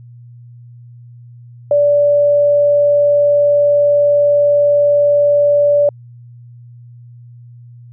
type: tone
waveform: sine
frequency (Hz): 580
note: D5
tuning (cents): -22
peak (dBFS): -8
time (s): 1.71-5.89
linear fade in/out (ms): 2
effects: added 120 Hz sine -35 dBFS peak until 7.92 s